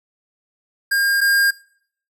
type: tone pair in turn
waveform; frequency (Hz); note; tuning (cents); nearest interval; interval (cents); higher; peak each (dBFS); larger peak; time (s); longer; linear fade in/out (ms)
square; 1612 / 1612; G6 / G6; +48 / +48; unison; 0; neither; -16 / -14; second; 0.91-1.21 / 1.21-1.51; neither; 10
effects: noise-tail reverb RT60 0.6 s tail -22 dB re dry